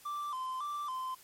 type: tone with vibrato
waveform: triangle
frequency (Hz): 1101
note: C#6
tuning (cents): -12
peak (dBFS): -33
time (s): 0.05-1.15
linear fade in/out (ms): 10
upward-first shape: square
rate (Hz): 1.8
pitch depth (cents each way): 110
effects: white hiss -58 dBFS RMS until 1.23 s + MP3 64 kbps